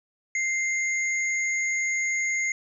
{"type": "tone pair together", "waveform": "sine", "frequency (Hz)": [2093, 6645], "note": ["C7", "G#8"], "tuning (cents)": [0, 0], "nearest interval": "octave + minor sixth", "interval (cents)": 2000, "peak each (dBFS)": [-24, -32], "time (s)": [0.35, 2.52], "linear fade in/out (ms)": 2, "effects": []}